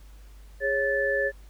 sine tone cluster, 411.6 / 550 / 1746 Hz, G#4 / C#5 / A6, -16 / -14 / -14 cents, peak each -30 / -26 / -26 dBFS, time 0.6-1.32 s, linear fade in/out 50 ms, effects added 50 Hz sine -45 dBFS peak until 1.49 s + pink hiss -59 dBFS RMS until 1.49 s

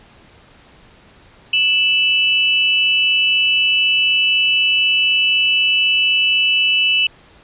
sine tone pair together, 2637 / 2961 Hz, E7 / F#7, 0 / +1 cents, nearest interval major second, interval 201 cents, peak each -15 dBFS, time 1.53-7.07 s, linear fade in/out 5 ms, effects pink hiss -47 dBFS RMS until 7.43 s + resampled to 8000 Hz

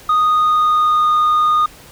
sine tone with pitch glide, 1241 to 1228.2 Hz, D#6 to D#6, -5 to -23 cents, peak -8 dBFS, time 0.09-1.66 s, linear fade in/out 5 ms, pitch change -18 cents, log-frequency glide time 0.19-1.13 s, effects tanh soft clip ceiling -10 dBFS + pink hiss -41 dBFS RMS until 1.91 s

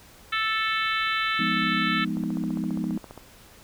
harmonic tone, 440 Hz, A4, in tune, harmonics 3 / 4 / 5 / 6 / 7 / 8 / 9, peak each -27 / -29 / -31 / -33 / -34 / -35 / -36 dBFS, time 0.32-2.05 s, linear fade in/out 10 ms
sine chord, F half-diminished seventh, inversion none, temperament equal, 174.61 / 207.7 / 246.9 / 311.1 Hz, F3 / Ab3 / Cb4 / Eb4, 0 / 0 / 0 / 0 cents, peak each -31 / -30 / -31 / -32 dBFS, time 1.39-2.98 s, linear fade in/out 5 ms
click train, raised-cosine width 1 ms, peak -26 dBFS, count 16, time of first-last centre 2.17-3.177 s, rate 14.9 Hz
effects pink hiss -51 dBFS RMS until 3.63 s

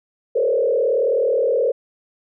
sine tone with frequency modulation, 498.3 Hz, B4, 15 cents sharp, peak -15 dBFS, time 0.35-1.72 s, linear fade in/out 10 ms, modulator 38.8 Hz, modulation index 1.6, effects none

